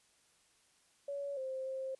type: tone with pitch steps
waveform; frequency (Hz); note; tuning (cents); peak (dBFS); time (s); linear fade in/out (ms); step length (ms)
sine; 564 / 525 / 529; C#5 / C5 / C5; +30 / +6 / +19; -37; 1.08-1.95; 5; 290
effects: white hiss -70 dBFS RMS until 1.99 s + resampled to 24000 Hz